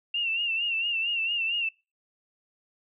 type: tone with vibrato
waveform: sine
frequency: 2750 Hz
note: F7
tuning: 27 cents flat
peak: -25 dBFS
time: 0.14-1.69 s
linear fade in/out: 5 ms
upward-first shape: sine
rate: 4.4 Hz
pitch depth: 70 cents each way
effects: noise-tail reverb RT60 0.3 s tail -25 dB re dry